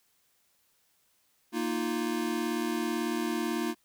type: chord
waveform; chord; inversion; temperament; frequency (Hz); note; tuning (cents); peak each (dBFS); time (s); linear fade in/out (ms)
square; Bb suspended fourth; none; equal; 233.1 / 311.1 / 349.2; Bb3 / Eb4 / F4; 0 / 0 / 0; -34; 1.52-3.75; 50
effects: white hiss -70 dBFS RMS until 3.84 s